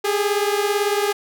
sawtooth beating tone pair, 404.5 / 422.5 Hz, G#4 / G#4, -46 / +30 cents, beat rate 18 Hz, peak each -16 / -19 dBFS, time 0.04-1.13 s, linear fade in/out 10 ms, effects none

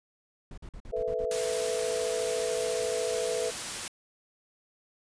brown noise bursts, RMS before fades -42 dBFS, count 7, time 0.51-1.254 s, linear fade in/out 2 ms, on 66 ms, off 47 ms
sine chord, A suspended second, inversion none, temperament equal, 440 / 493.9 / 659.3 Hz, A4 / B4 / E5, 0 / 0 / 0 cents, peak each -32 / -31 / -34 dBFS, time 0.92-3.51 s, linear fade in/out 20 ms
white noise, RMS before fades -35 dBFS, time 1.31-3.88 s, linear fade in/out 2 ms
effects resampled to 22050 Hz

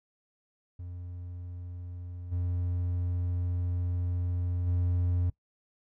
triangle tone with level steps, 88.6 Hz, F2, 25 cents sharp, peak -36 / -26 / -23 dBFS, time 0.79-5.3 s, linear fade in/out 5 ms, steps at 2.31 / 4.66 s, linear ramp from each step 20 ms, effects noise-tail reverb RT60 0.1 s tail -20 dB re dry

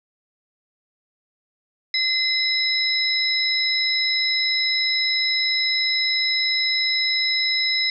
sine tone cluster, 2060 / 3937 / 5160 Hz, C7 / B7 / E8, -28 / -6 / -38 cents, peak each -23 dBFS, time 1.94-7.9 s, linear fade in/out 2 ms, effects none

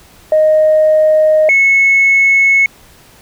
sine tone pair in turn, 621 / 2195 Hz, D#5 / C#7, -3 / -18 cents, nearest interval octave + minor seventh, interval 2185 cents, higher second, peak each -5 dBFS, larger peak neither, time 0.32-1.49 / 1.49-2.66 s, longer neither, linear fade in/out 2 ms, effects tanh soft clip ceiling -2 dBFS + pink hiss -43 dBFS RMS until 3.21 s

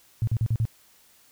sine tone bursts, 112.5 Hz, A2, 39 cents sharp, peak -20 dBFS, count 5, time 0.22-0.653 s, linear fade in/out 0 ms, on 53 ms, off 42 ms, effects white hiss -58 dBFS RMS until 1.31 s

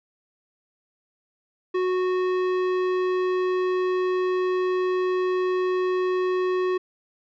sine tone with tanh clipping, 367.7 Hz, F#4, 11 cents flat, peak -23 dBFS, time 1.74-6.78 s, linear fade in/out 10 ms, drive 15 dB, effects none

